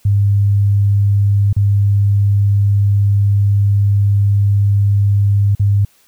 sine tone with dropouts, 100.9 Hz, G#2, 49 cents flat, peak -9 dBFS, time 0.05-5.85 s, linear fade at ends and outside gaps 5 ms, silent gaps 1.529-1.564 / 5.551-5.596 s, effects white hiss -53 dBFS RMS until 6.07 s

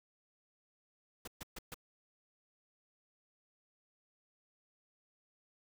pink noise bursts, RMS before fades -45 dBFS, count 4, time 1.25-1.744 s, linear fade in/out 5 ms, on 26 ms, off 130 ms, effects none

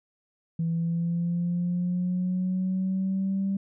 sine linear sweep, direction up, 164.81 to 196 Hz, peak -23 dBFS, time 0.59-3.57 s, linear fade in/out 5 ms, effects tanh soft clip ceiling -20 dBFS

